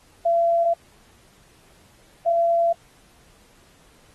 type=tone bursts at uneven times; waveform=sine; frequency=678 Hz; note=E5; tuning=49 cents sharp; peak=-16 dBFS; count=2; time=0.25-0.74 / 2.26-2.73 s; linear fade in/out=10 ms; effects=pink hiss -56 dBFS RMS until 4.14 s + AAC 32 kbps